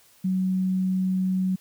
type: tone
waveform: sine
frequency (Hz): 186.8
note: F#3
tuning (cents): +17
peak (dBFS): -21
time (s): 0.24-1.56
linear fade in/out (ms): 10
effects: white hiss -57 dBFS RMS until 1.6 s